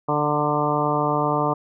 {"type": "harmonic tone with a mistuned harmonic", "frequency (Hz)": 148.2, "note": "D3", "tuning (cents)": 16, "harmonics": [1, 2, 3, 4, 5, 6, 7, 8], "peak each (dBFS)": [-27, -27, -27, -27, -27, -27, -27, -27], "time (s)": [0.08, 1.54], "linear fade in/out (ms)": 10, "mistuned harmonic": 6, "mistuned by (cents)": 25, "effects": []}